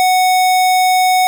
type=tone; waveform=square; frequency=740 Hz; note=F#5; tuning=in tune; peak=-10 dBFS; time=0-1.27 s; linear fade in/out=0 ms; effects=none